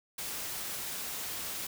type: noise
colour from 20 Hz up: white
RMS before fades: -38 dBFS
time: 0.18-1.67 s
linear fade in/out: 5 ms
effects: none